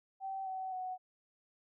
sine tone with pitch steps, 772 / 756.5 / 741.4 Hz, G5 / F#5 / F#5, -27 / +38 / +3 cents, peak -37 dBFS, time 0.2-0.98 s, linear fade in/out 50 ms, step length 260 ms, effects none

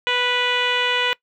10% pulse tone with low-pass filter, 492.7 Hz, B4, 4 cents flat, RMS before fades -20 dBFS, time 0.07-1.13 s, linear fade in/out 0 ms, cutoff 3100 Hz, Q 2.9, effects noise-tail reverb RT60 0.1 s tail -22 dB re dry

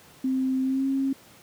sine tone with pitch glide, 261.6 to 270.2 Hz, C4 to C#4, 0 to -44 cents, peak -22 dBFS, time 0.24-1.13 s, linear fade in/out 5 ms, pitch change +56 cents, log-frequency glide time 0.63-0.86 s, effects pink hiss -52 dBFS RMS until 1.42 s + high-pass 100 Hz 12 dB/octave

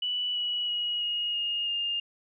sine tone with pitch steps, 2960 / 2931 / 2902 / 2874 / 2846 / 2818 Hz, F#7 / F#7 / F#7 / F7 / F7 / F7, 0 / -17 / -34 / +49 / +32 / +15 cents, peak -27 dBFS, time 0.02-2 s, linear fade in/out 5 ms, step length 330 ms, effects none

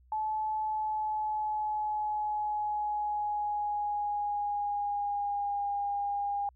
sine tone with pitch glide, 863 to 809.9 Hz, A5 to G#5, -34 to -44 cents, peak -29 dBFS, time 0.12-6.49 s, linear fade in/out 2 ms, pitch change -110 cents, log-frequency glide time 0.6-5.68 s, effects added 62 Hz sine -58 dBFS peak until 6.55 s

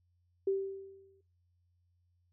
sine tone with exponential decay, 389.1 Hz, G4, 13 cents flat, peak -26 dBFS, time 0.47-1.21 s, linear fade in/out 5 ms, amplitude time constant 160 ms, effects noise-tail reverb RT60 0.3 s tail -19 dB re dry + added 88 Hz sine -70 dBFS peak until 2.32 s

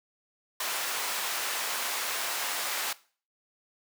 pink high-pass noise, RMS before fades -32 dBFS, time 0.6-2.93 s, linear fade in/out 5 ms, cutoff 870 Hz, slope 12 dB/octave, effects noise-tail reverb RT60 0.4 s tail -19 dB re dry

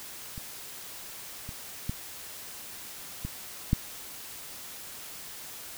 clicks, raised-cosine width 5 ms, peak -27 / -27 / -18 / -21 / -10 dBFS, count 5, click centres 0.379 / 1.491 / 1.895 / 3.25 / 3.731 s, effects white hiss -43 dBFS RMS until 5.77 s

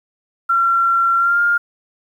sine tone with pitch glide, 1365 to 1408.2 Hz, F6 to F6, -40 to +14 cents, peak -12 dBFS, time 0.49-1.58 s, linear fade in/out 10 ms, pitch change +54 cents, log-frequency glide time 1.17-1.41 s, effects 8-bit

